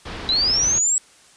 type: low-pass noise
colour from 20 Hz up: pink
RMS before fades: -32 dBFS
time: 0.05-0.79 s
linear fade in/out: 10 ms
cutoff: 4600 Hz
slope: 24 dB/octave
type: linear sweep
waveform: sine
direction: up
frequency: 3897 to 7810 Hz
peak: -16 dBFS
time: 0.29-0.98 s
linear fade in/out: 0 ms
effects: white hiss -51 dBFS RMS until 1.36 s + resampled to 22050 Hz